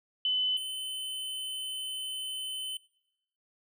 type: tone pair in turn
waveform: sine / square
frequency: 3018 / 3044 Hz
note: F#7 / F#7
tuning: +34 / +48 cents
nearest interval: unison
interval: 14 cents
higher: second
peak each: -25 / -35 dBFS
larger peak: first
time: 0.25-0.57 / 0.57-2.77 s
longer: second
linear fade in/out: 2 ms
effects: noise-tail reverb RT60 0.9 s tail -23 dB re dry